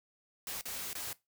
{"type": "noise with dropouts", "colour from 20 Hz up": "white", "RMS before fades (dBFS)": -40, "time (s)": [0.47, 1.13], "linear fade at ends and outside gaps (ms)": 1, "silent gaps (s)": [[0.611, 0.655], [0.931, 0.952]], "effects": ["noise-tail reverb RT60 0.2 s tail -19 dB re dry"]}